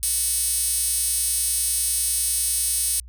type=tone with high-pass filter; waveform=5% pulse; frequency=370 Hz; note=F#4; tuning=in tune; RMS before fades=-23 dBFS; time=0.03-3 s; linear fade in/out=0 ms; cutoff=8100 Hz; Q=5.3; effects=added 60 Hz sine -39 dBFS peak until 3.08 s